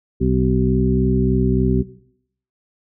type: harmonic tone with a mistuned harmonic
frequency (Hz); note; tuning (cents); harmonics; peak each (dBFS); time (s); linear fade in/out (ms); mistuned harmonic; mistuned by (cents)
63.5; B1; +49; 1 / 2 / 3 / 4 / 6; -21 / -21 / -21 / -21 / -21; 0.2-1.83; 20; 1; -17
effects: noise-tail reverb RT60 0.7 s tail -17 dB re dry